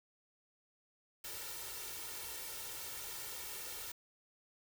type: noise with comb filter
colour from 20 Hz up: white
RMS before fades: -45 dBFS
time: 1.24-3.92 s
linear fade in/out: 5 ms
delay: 2.2 ms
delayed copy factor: +0.7
effects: none